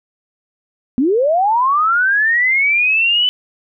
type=linear sweep; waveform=sine; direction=up; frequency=234.6 to 3019 Hz; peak=-11 dBFS; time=0.98-3.29 s; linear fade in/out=0 ms; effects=none